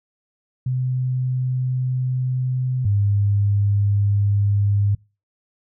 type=tone pair in turn; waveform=sine; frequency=127.8 / 101.43 Hz; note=C3 / G#2; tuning=-40 / -40 cents; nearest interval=major third; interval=400 cents; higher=first; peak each=-19 / -15 dBFS; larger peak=second; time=0.66-2.85 / 2.85-4.95 s; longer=first; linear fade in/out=5 ms; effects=noise-tail reverb RT60 0.3 s tail -25 dB re dry